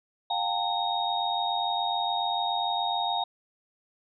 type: tone cluster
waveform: sine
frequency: 711 / 798 / 908 / 3738 Hz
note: F5 / G5 / A#5 / A#7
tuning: +31 / +31 / -46 / +4 cents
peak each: -31 dBFS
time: 0.3-3.24 s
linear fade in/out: 5 ms
effects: none